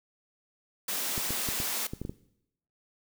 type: high-pass noise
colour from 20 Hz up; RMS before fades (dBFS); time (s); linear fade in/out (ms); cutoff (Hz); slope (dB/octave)
white; -32; 0.88-1.87; 5; 170; 48
type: clicks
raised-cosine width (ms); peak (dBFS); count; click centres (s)
3; -22; 8; 1.179 / 1.306 / 1.488 / 1.602 / 1.935 / 2.016 / 2.051 / 2.095
effects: noise-tail reverb RT60 0.8 s tail -18 dB re dry